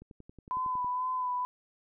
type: click train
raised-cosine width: 3 ms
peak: -36 dBFS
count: 10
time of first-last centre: 0.02-0.846 s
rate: 10.9 Hz
type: tone with vibrato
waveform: sine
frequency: 1005 Hz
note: B5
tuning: 30 cents sharp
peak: -29 dBFS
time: 0.51-1.45 s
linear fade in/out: 0 ms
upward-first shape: sine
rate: 2.1 Hz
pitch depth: 26 cents each way
effects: none